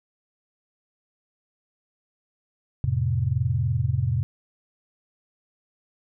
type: chord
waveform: sine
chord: F major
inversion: none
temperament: equal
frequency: 87.31 / 110 / 130.81 Hz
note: F2 / A2 / C3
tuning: 0 / 0 / 0 cents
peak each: -27 / -25 / -24 dBFS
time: 2.84-4.23 s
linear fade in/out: 0 ms
effects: none